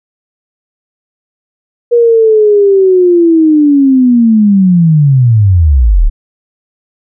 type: linear sweep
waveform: sine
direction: down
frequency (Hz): 480.1 to 31.39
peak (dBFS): -3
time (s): 1.91-6.1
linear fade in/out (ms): 20
effects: none